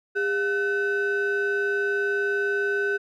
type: ring-modulated tone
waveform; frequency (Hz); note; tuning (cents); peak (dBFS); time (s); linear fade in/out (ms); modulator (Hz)
triangle; 554.4; C#5; 0; -17; 0.15-2.98; 20; 959
effects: none